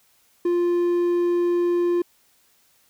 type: tone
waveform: triangle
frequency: 349.2 Hz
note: F4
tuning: in tune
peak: -16 dBFS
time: 0.45-2.02 s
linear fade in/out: 5 ms
effects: white hiss -61 dBFS RMS until 2.89 s